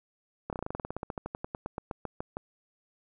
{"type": "slowing click train", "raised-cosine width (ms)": 1, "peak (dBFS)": -20, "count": 25, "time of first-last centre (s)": [0.5, 2.369], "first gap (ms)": 28, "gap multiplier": 1.08, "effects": []}